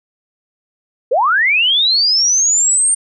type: linear sweep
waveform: sine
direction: up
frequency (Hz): 437.9 to 8870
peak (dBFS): -10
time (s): 1.11-2.95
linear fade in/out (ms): 10
effects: none